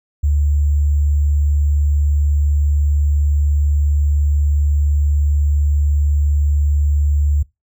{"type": "tone with sample-and-hold", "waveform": "sine", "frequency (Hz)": 72.9, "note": "D2", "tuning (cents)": -12, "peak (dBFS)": -12, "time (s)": [0.23, 7.43], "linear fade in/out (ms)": 10, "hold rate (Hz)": 7350, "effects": ["noise-tail reverb RT60 0.2 s tail -22 dB re dry"]}